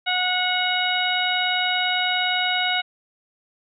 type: harmonic tone with a mistuned harmonic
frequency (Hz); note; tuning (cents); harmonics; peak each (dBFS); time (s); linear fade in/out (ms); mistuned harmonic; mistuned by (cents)
730; F#5; -24; 1 / 2 / 3 / 4 / 5; -26 / -26 / -26 / -26 / -26; 0.06-2.82; 20; 5; +60
effects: none